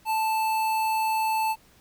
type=tone with notch filter; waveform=square; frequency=880 Hz; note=A5; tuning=in tune; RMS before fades=-25 dBFS; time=0.05-1.56 s; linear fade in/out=50 ms; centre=5700 Hz; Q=1.4; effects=pink hiss -58 dBFS RMS until 1.8 s